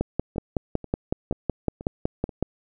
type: two click trains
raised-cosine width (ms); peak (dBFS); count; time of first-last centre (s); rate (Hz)
2; -9 / -23; 14 / 5; 0.01-2.426 / 0.36-2.292; 5.38 / 2.07
effects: none